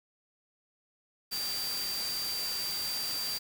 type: tone in noise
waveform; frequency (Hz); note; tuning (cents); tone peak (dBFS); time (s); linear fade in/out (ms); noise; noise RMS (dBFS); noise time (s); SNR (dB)
sine; 4699; D8; 0; -33; 1.31-3.39; 20; white; -38; 1.31-3.39; +2
effects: none